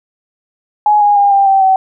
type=tone with pitch steps; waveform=sine; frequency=839 / 823.2 / 807.6 / 792.4 / 777.4 / 762.7 Hz; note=G#5 / G#5 / G#5 / G5 / G5 / G5; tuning=+17 / -16 / -49 / +18 / -15 / -48 cents; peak=-6 dBFS; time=0.86-1.76 s; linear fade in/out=2 ms; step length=150 ms; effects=none